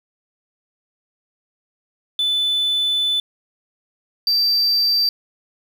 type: tone pair in turn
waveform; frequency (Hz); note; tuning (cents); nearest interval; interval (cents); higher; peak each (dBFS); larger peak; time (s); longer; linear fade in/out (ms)
sine; 3500 / 4672; A7 / D8; -10 / -10; perfect fourth; 500; second; -15 / -12; second; 2.19-3.2 / 4.27-5.09; first; 2
effects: tanh soft clip ceiling -13 dBFS + 7-bit